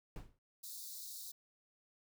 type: noise with exponential decay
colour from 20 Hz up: brown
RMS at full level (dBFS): -41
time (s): 0.16-0.39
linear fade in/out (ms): 1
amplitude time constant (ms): 48
type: high-pass noise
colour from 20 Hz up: white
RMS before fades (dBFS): -48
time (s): 0.63-1.32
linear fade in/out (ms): 10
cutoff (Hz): 3700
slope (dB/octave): 96
effects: none